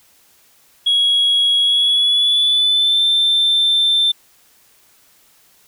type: tone with pitch glide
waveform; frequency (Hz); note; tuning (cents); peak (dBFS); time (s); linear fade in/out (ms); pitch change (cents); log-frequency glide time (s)
sine; 3322 to 3560; G#7 to A7; 0 to +20; -10; 0.86-4.12; 10; +120; 1.6-3.04
effects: tanh soft clip ceiling -9 dBFS + white hiss -53 dBFS RMS until 5.67 s